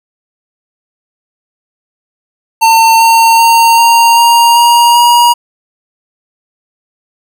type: tone with pitch steps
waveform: square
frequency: 903 / 911.4 / 919.8 / 928.4 / 937 / 945.7 / 954.5 Hz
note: A5 / A#5 / A#5 / A#5 / A#5 / A#5 / A#5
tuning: +45 / -39 / -23 / -7 / +9 / +25 / +41 cents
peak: -4 dBFS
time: 2.61-5.34 s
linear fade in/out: 20 ms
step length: 390 ms
effects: none